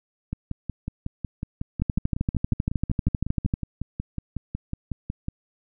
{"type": "two click trains", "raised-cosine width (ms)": 5, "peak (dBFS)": [-16, -10], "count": [28, 23], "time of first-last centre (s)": [[0.33, 5.284], [1.82, 3.539]], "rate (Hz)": [5.45, 12.8], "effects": []}